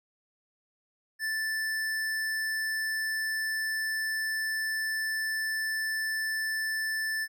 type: tone with hard clipping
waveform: sine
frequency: 1760 Hz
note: A6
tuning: in tune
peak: -30 dBFS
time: 1.19-7.28 s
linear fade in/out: 50 ms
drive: 17 dB
effects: none